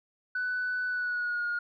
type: tone with pitch glide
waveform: sine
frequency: 1494 to 1429.8 Hz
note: F#6 to F6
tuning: +16 to +40 cents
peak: -27 dBFS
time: 0.35-1.59 s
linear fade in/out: 5 ms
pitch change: -76 cents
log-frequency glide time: 0.87-1.47 s
effects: tanh soft clip ceiling -25 dBFS